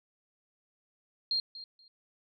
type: tone with echo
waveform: sine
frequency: 4212 Hz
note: C8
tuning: 11 cents sharp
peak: -27 dBFS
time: 1.31-1.4 s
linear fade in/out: 2 ms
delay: 240 ms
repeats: 2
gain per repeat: -15 dB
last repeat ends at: 1.88 s
effects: none